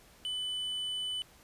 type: tone with tanh clipping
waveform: sine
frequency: 3000 Hz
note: F#7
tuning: 23 cents sharp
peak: -34 dBFS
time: 0.25-1.22 s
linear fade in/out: 0 ms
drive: 5 dB
effects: pink hiss -59 dBFS RMS until 1.43 s + resampled to 32000 Hz